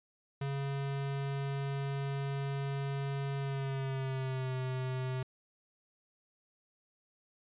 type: tone with pitch glide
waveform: square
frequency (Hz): 138.59 to 129.31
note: C#3 to C3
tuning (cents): 0 to -20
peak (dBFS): -34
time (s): 0.41-5.23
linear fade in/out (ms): 5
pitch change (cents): -120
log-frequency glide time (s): 3.37-4.55
effects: resampled to 8000 Hz

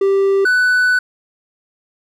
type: tone pair in turn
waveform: triangle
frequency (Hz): 392 / 1492.4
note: G4 / F#6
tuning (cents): 0 / +14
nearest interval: octave + major seventh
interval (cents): 2314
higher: second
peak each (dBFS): -9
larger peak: neither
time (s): 0.01-0.45 / 0.45-0.99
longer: second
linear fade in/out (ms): 5
effects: none

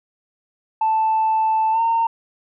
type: tone with pitch glide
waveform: sine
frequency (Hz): 880 to 914.7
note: A5 to A#5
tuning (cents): 0 to -33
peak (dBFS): -14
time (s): 0.81-2.07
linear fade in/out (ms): 5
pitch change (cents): +67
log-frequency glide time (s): 1.72-1.8
effects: tanh soft clip ceiling -12 dBFS

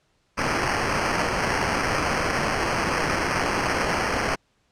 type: noise with sample-and-hold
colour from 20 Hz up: white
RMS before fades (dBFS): -24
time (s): 0.37-4.36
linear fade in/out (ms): 20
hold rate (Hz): 3675
effects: pink hiss -67 dBFS RMS until 4.71 s + low-pass 7000 Hz 12 dB/octave

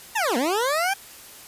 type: linear two-way sweep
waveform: 20% pulse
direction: down then up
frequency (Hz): 949 to 224 to 809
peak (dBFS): -16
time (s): 0.15-0.94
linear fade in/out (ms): 10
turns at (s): 0.37
effects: white hiss -44 dBFS RMS until 1.47 s + resampled to 32000 Hz

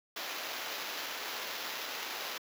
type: noise with sample-and-hold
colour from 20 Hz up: white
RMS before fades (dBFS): -39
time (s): 0.16-2.38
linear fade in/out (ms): 5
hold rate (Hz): 8820
effects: high-pass 400 Hz 12 dB/octave

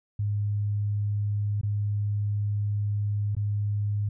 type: tone with dropouts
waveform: sine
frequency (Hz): 103.2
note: G#2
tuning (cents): -10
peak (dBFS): -24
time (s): 0.19-4.09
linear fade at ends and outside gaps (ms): 5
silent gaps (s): 1.613-1.632 / 3.351-3.366
effects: none

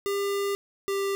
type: tone pair in turn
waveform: square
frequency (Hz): 400.1 / 394.8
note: G4 / G4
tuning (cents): +35 / +12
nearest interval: unison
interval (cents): 23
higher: first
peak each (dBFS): -26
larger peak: neither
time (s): 0.06-0.55 / 0.88-1.15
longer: first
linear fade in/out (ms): 0
effects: none

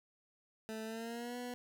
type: tone with pitch glide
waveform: 20% pulse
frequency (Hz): 220 to 245.5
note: A3 to B3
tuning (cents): 0 to -10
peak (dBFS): -36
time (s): 0.69-1.54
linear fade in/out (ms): 0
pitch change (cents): +190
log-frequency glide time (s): 0.84-1.37
effects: none

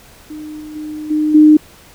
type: tone with level steps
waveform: sine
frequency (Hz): 305.1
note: D#4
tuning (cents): -34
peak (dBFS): -26 / -28 / -23 / -12 / -3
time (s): 0.3-1.57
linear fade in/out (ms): 5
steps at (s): 0.6 / 0.75 / 1.1 / 1.34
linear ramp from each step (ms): 10
effects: pink hiss -43 dBFS RMS until 1.94 s

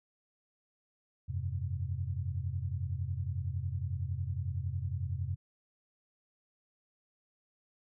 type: chord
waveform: sine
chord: F suspended second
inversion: none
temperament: just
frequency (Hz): 87.31 / 98.22 / 130.96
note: F2 / G2 / C3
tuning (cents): 0 / +4 / +2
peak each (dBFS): -36 / -37 / -38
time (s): 1.28-5.36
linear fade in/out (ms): 20
effects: none

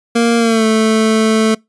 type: tone with pitch glide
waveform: 25% pulse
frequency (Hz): 233.1 to 220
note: A#3 to A3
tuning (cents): 0 to 0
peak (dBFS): -6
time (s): 0.15-1.55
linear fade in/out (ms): 10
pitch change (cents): -100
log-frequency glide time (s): 0.38-0.65
effects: noise-tail reverb RT60 0.2 s tail -26 dB re dry + resampled to 24000 Hz

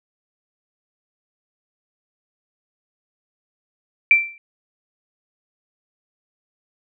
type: tone with exponential decay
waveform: sine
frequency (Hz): 2346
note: D7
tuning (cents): -2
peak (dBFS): -6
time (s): 4.11-4.38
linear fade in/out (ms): 1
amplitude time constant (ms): 58
effects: none

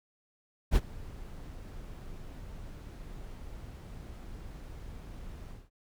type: noise with ADSR envelope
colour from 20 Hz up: brown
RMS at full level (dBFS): -21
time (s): 0.71-5.7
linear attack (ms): 48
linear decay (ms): 41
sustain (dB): -23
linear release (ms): 200
effects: none

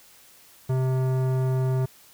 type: tone with tanh clipping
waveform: sine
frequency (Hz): 130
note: C3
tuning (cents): -11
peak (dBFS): -23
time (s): 0.69-1.86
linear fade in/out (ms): 10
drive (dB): 16
effects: white hiss -53 dBFS RMS until 2.13 s

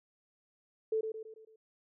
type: tone with echo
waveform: sine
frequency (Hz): 440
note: A4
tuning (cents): 0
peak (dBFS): -28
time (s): 0.92-1.01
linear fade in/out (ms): 5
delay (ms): 110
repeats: 5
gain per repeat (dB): -6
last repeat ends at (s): 1.56
effects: none

